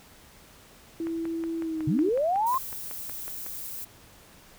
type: tone with pitch glide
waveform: sine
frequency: 329.6 to 309.3 Hz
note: E4 to D#4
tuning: 0 to -10 cents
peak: -28 dBFS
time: 1-2.09 s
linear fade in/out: 2 ms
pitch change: -110 cents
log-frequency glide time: 1.6-1.88 s
type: click train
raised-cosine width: 0.5 ms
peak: -26 dBFS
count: 14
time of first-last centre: 1.07-3.464 s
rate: 5.43 Hz
type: linear sweep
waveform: sine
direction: up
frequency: 121.7 to 1079 Hz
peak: -22 dBFS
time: 1.87-2.58 s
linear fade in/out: 5 ms
type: noise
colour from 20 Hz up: violet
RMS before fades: -37 dBFS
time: 2.46-3.85 s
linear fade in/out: 10 ms
effects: pink hiss -53 dBFS RMS until 4.58 s